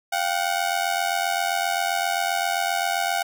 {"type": "ring-modulated tone", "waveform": "sawtooth", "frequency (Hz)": 740, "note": "F#5", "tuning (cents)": 0, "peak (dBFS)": -15, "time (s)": [0.12, 3.23], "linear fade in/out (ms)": 10, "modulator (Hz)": 43.8, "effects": []}